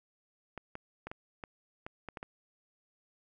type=clicks; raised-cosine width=0.5 ms; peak=-26 dBFS; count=9; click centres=0.577 / 0.754 / 1.07 / 1.115 / 1.438 / 1.865 / 2.087 / 2.172 / 2.229 s; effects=none